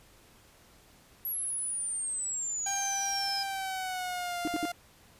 sine exponential sweep, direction down, 11640 to 5000 Hz, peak -31 dBFS, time 1.25-3.43 s, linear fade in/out 2 ms
sawtooth tone with pitch glide, 790 to 699.8 Hz, G5 to F5, +13 to +3 cents, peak -29 dBFS, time 2.66-4.72 s, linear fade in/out 5 ms, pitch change -210 cents, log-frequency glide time 3.41-4.38 s
sine tone bursts, 311.1 Hz, D#4, in tune, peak -28 dBFS, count 3, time 4.45-4.653 s, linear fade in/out 0 ms, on 25 ms, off 64 ms
effects pink hiss -59 dBFS RMS until 5.19 s + resampled to 32000 Hz

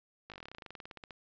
slowing click train, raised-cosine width 0.3 ms, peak -30 dBFS, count 22, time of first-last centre 0.3-1.108 s, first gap 18 ms, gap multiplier 1.07, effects resampled to 16000 Hz

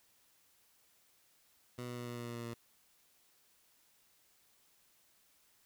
15% pulse tone with pitch steps, 122.9 / 122.05 / 121.21 / 120.37 / 119.54 / 118.71 / 117.89 / 117.08 Hz, B2 / B2 / B2 / B2 / A#2 / A#2 / A#2 / A#2, -8 / -20 / -32 / -44 / +44 / +32 / +20 / +8 cents, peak -35 dBFS, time 1.78-2.54 s, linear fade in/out 5 ms, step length 95 ms, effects white hiss -70 dBFS RMS until 5.65 s

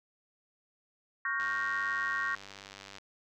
sine chord, G half-diminished seventh, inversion second, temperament equal with one note detuned, 1108.7 / 1412.3 / 1568 / 1864.7 Hz, Db6 / F6 / G6 / Bb6, 0 / +19 / 0 / 0 cents, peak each -36 / -38 / -36 / -33 dBFS, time 1.25-2.35 s, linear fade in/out 2 ms
click train, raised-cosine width 0.2 ms, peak -29 dBFS, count 157, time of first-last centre 1.4-2.984 s, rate 98.5 Hz
effects none

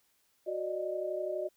sine tone cluster, 368.6 / 585 / 617 Hz, F#4 / D5 / D#5, -7 / -7 / -15 cents, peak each -37 / -38 / -35 dBFS, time 0.46-1.49 s, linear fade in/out 20 ms, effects white hiss -72 dBFS RMS until 1.56 s

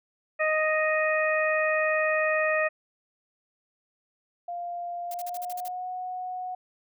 harmonic tone, 622.3 Hz, D#5, in tune, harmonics 1 / 2 / 3 / 4, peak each -25 / -31 / -27 / -31 dBFS, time 0.39-2.69 s, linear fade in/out 20 ms
sine tone with pitch glide, 698.5 to 734.1 Hz, F5 to F#5, 0 to -14 cents, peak -31 dBFS, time 4.48-6.55 s, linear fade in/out 5 ms, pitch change +86 cents, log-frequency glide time 5.06-5.88 s
blue noise bursts, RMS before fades -41 dBFS, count 8, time 5.11-5.681 s, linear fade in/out 2 ms, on 32 ms, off 45 ms
effects none

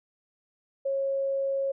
sine tone, 546 Hz, C#5, 26 cents flat, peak -25 dBFS, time 0.85-1.72 s, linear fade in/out 10 ms, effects none

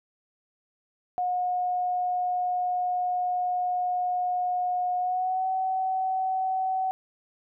sine tone with pitch glide, 723 to 755.4 Hz, F#5 to F#5, -40 to +36 cents, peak -24 dBFS, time 1.18-6.91 s, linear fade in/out 0 ms, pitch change +76 cents, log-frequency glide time 4.98-5.47 s, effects none

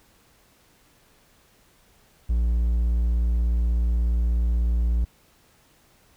triangle tone, 58.27 Hz, A#1, in tune, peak -17 dBFS, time 2.29-5.05 s, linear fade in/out 10 ms, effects pink hiss -59 dBFS RMS until 6.16 s

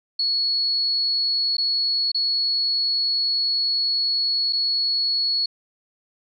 sine tone with dropouts, 4370 Hz, C#8, 26 cents flat, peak -19 dBFS, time 0.19-5.46 s, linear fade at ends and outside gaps 5 ms, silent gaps 1.569-1.581 / 2.118-2.145 / 4.526-4.53 s, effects none

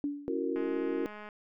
sine tone with exponential decay, 288 Hz, D4, 34 cents flat, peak -27 dBFS, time 0.04-0.49 s, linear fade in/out 1 ms, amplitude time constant 97 ms
sine chord, F# dominant seventh, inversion second, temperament just, 277.5 / 333 / 370 / 462.5 Hz, C#4 / E4 / F#4 / A#4, +2 / +18 / 0 / -14 cents, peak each -35 dBFS, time 0.28-1.06 s, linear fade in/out 0 ms
click train, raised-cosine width 0.5 ms, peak -31 dBFS, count 154, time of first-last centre 0.56-1.289 s, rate 210 Hz
effects none

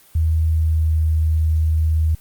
sine tone with pitch glide, 80 to 79.08 Hz, D#2 to D#2, +49 to +29 cents, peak -14 dBFS, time 0.15-2.15 s, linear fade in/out 5 ms, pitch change -20 cents, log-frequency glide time 0.46-0.92 s, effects white hiss -50 dBFS RMS until 2.2 s + Opus 32 kbps

